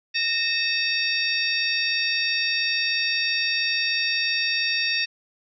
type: harmonic tone with a mistuned harmonic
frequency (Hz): 923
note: A#5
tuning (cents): -17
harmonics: 2 / 3 / 4 / 5 / 6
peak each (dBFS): -28 / -25 / -29 / -29 / -29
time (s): 0.14-5.06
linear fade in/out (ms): 20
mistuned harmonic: 3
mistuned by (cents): -99
effects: none